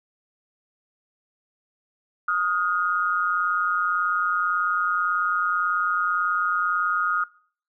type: tone pair together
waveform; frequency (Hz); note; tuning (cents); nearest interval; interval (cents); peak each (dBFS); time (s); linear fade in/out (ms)
sine; 1244.5 / 1426.3; D#6 / F6; 0 / +36; major second; 236; -23; 2.28-7.24; 5
effects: noise-tail reverb RT60 0.5 s tail -23 dB re dry